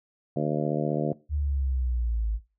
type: harmonic tone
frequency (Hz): 75.3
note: D2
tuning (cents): +44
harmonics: 2 / 3 / 4 / 5 / 6 / 7 / 8 / 9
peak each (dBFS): -29 / -31 / -32 / -33 / -34 / -34 / -35 / -36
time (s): 0.36-1.13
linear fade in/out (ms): 5
type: exponential sweep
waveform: sine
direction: down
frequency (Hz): 75.5 to 51.91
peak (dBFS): -24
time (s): 1.29-2.4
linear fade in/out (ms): 50
effects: noise-tail reverb RT60 0.3 s tail -20 dB re dry